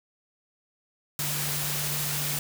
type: tone in noise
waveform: sine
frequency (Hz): 146.83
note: D3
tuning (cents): 0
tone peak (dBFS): -34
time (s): 1.19-2.39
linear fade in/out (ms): 2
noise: white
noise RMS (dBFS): -30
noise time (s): 1.19-2.39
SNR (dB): -7
effects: none